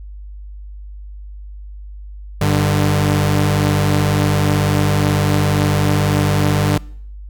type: tone pair together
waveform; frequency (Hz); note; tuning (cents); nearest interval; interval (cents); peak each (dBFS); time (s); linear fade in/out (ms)
sawtooth; 98 / 148.79; G2 / D3; 0 / +23; perfect fifth; 723; -12; 2.41-6.78; 5
effects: noise-tail reverb RT60 0.6 s tail -23 dB re dry + added 50 Hz sine -30 dBFS peak until 7.29 s